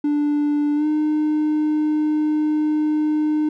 triangle tone with pitch glide, 293.7 to 304.6 Hz, D4 to D#4, 0 to -37 cents, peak -14 dBFS, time 0.04-3.49 s, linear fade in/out 5 ms, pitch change +63 cents, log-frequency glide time 0.75-0.86 s, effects tanh soft clip ceiling -10 dBFS

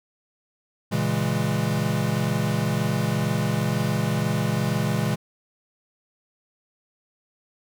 square chord, A# half-diminished seventh, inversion none, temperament equal, 116.54 / 138.59 / 164.81 / 207.7 Hz, A#2 / C#3 / E3 / G#3, 0 / 0 / 0 / 0 cents, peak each -28 dBFS, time 0.91-5.16 s, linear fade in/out 20 ms, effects none

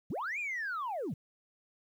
sine linear two-way sweep, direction up then down, 98 to 2491 to 113.4 Hz, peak -32 dBFS, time 0.1-1.14 s, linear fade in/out 5 ms, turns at 0.39 s, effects tanh soft clip ceiling -31 dBFS + 11-bit

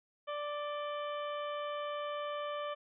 harmonic tone with a mistuned harmonic, 587.3 Hz, D5, in tune, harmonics 1 / 2 / 3 / 4 / 5 / 6, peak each -38 / -40 / -50 / -52 / -50 / -56 dBFS, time 0.27-2.75 s, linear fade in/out 20 ms, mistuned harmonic 5, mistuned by +53 cents, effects none

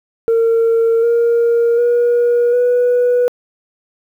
sine tone with pitch steps, 457.3 / 468 / 478.9 / 490.1 Hz, A#4 / A#4 / A#4 / B4, -33 / +7 / +47 / -13 cents, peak -8 dBFS, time 0.28-3.28 s, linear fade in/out 0 ms, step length 750 ms, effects tanh soft clip ceiling -8 dBFS + 8-bit

